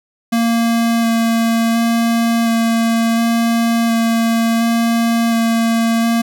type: tone with vibrato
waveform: square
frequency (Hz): 230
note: A#3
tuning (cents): -23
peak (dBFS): -13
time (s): 0.32-6.22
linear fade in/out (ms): 10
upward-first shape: square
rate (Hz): 0.7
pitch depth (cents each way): 9
effects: none